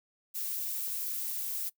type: noise with amplitude modulation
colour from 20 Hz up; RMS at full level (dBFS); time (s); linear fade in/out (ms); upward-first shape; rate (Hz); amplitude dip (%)
violet; -33; 0.34-1.7; 20; sine; 250; 45
effects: noise-tail reverb RT60 0.1 s tail -21 dB re dry